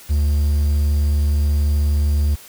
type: tone with quantisation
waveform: triangle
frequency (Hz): 73.42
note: D2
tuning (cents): 0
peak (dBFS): -12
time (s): 0.09-2.36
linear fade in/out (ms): 20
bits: 7
effects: white hiss -42 dBFS RMS until 2.48 s